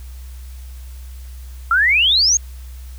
sine exponential sweep, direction up, 1318 to 6670 Hz, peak -11 dBFS, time 1.71-2.37 s, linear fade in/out 2 ms, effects added 63 Hz sine -31 dBFS peak until 2.98 s + white hiss -48 dBFS RMS until 2.98 s

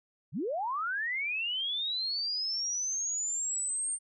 sine linear sweep, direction up, 103.83 to 8800 Hz, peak -30 dBFS, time 0.32-3.99 s, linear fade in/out 50 ms, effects none

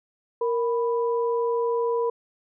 sine tone pair together, 466.6 / 987.8 Hz, A#4 / B5, +2 / 0 cents, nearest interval octave + minor second, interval 1298 cents, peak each -22 / -29 dBFS, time 0.41-2.1 s, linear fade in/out 5 ms, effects none

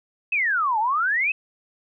sine exponential two-way sweep, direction down then up, 2642 to 830.6 to 2642 Hz, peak -19 dBFS, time 0.32-1.32 s, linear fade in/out 5 ms, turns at 0.79 s, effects none

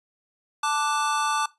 square chord, D major, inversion second, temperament equal, 880 / 1174.7 / 1480 Hz, A5 / D6 / F#6, 0 / 0 / 0 cents, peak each -27 / -26 / -32 dBFS, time 0.63-1.46 s, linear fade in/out 5 ms, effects noise-tail reverb RT60 0.2 s tail -18 dB re dry + resampled to 24000 Hz

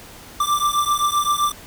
square beating tone pair, 1174.7 / 1182.4 Hz, D6 / D6, 0 / +11 cents, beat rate 7.7 Hz, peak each -21 dBFS, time 0.4-1.52 s, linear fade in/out 5 ms, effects pink hiss -41 dBFS RMS until 1.66 s

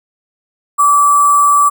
sine tone with sample-and-hold, 1159 Hz, D6, 23 cents flat, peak -6 dBFS, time 0.78-1.7 s, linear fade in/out 20 ms, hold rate 8820 Hz, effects none

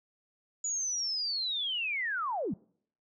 sine linear sweep, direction down, 6920 to 143.8 Hz, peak -30 dBFS, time 0.64-2.54 s, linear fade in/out 5 ms, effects noise-tail reverb RT60 0.6 s tail -25 dB re dry

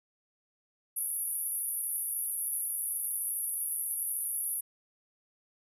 white band-pass noise, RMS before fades -34 dBFS, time 0.96-4.61 s, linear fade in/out 10 ms, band 10000 to 12000 Hz, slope 96 dB/octave, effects none

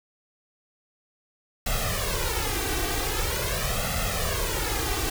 pink noise with flanger, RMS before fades -27 dBFS, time 1.66-5.1 s, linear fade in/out 5 ms, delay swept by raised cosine 1.5 to 2.6 ms, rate 0.44 Hz, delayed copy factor +0.9, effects none

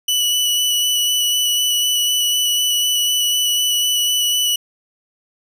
sawtooth tone with vibrato, 2960 Hz, F#7, in tune, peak -12 dBFS, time 0.08-4.56 s, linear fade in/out 5 ms, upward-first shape square, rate 4 Hz, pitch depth 10 cents each way, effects none

